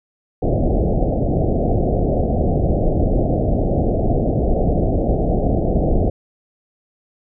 pink low-pass noise, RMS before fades -17 dBFS, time 0.42-6.1 s, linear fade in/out 5 ms, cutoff 740 Hz, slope 96 dB/octave, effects none

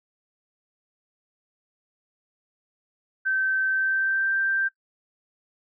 sine tone with pitch glide, 1546 to 1572.1 Hz, G6 to G6, -24 to +5 cents, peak -21 dBFS, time 3.25-4.69 s, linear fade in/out 20 ms, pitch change +29 cents, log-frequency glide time 3.68-4.34 s, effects noise-tail reverb RT60 0.1 s tail -18 dB re dry

